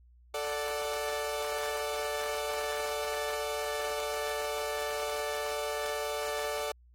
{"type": "chord", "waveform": "sawtooth", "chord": "D major", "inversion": "second", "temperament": "equal", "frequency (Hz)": [440, 587.3, 740], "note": ["A4", "D5", "F#5"], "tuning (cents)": [0, 0, 0], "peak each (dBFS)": [-32, -31, -37], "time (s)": [0.34, 6.72], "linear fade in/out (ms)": 5, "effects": ["added 60 Hz sine -56 dBFS peak until 6.94 s", "AAC 48 kbps"]}